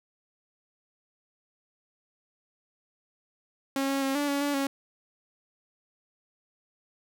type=tone with pitch steps; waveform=sawtooth; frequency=272.4 / 274.2 / 270.1 / 289.1 / 282 / 287.2 / 275.1 Hz; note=C#4 / C#4 / C#4 / D4 / C#4 / D4 / C#4; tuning=-30 / -19 / -45 / -27 / +30 / -39 / -13 cents; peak=-22 dBFS; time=3.76-4.67 s; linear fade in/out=2 ms; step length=130 ms; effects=none